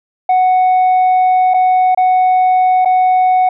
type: tone with dropouts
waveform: sine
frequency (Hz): 740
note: F#5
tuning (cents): 0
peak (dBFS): -5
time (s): 0.29-3.49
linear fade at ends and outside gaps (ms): 5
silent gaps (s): 1.538-1.542 / 1.948-1.974 / 2.849-2.856
effects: tanh soft clip ceiling -7 dBFS